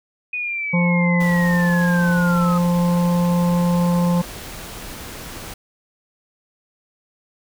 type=linear sweep; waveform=sine; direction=down; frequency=2489 to 1246 Hz; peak=-22 dBFS; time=0.33-2.58 s; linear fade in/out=5 ms
type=harmonic tone; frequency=174.61 Hz; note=F3; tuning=in tune; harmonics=1 / 3 / 5 / 6; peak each=-15 / -25 / -29 / -31 dBFS; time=0.73-4.22 s; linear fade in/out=10 ms
type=noise; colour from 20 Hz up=pink; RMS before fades=-34 dBFS; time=1.2-5.54 s; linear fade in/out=5 ms
effects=none